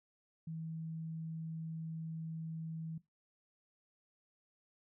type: tone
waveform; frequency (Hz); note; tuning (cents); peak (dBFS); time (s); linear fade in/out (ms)
sine; 161.5; E3; -35; -40; 0.47-2.98; 5
effects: noise-tail reverb RT60 0.2 s tail -18 dB re dry